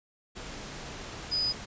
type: tone in noise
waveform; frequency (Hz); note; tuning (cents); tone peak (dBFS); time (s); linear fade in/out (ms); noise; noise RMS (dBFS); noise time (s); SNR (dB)
sine; 4978; D#8; 0; -26; 1.31-1.53; 20; pink; -41; 0.35-1.66; +12
effects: resampled to 16000 Hz